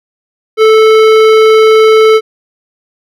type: tone with hard clipping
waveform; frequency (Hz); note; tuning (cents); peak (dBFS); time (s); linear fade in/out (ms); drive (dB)
sine; 438.2; A4; -7; -4; 0.57-2.21; 50; 15
effects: none